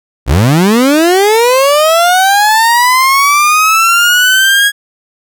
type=linear sweep; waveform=30% pulse; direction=up; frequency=52 to 1661.2 Hz; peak=-3 dBFS; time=0.26-4.72 s; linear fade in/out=50 ms; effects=none